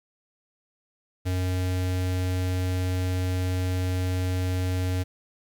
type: tone with notch filter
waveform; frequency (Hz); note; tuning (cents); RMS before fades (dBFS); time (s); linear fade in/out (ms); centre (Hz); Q
square; 91.7; F#2; -15; -26; 1.25-5.04; 20; 1100; 2
effects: 10-bit